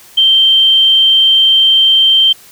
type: tone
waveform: sine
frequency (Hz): 3136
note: G7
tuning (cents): 0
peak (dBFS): -5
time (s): 0.17-2.33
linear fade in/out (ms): 10
effects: white hiss -40 dBFS RMS until 2.51 s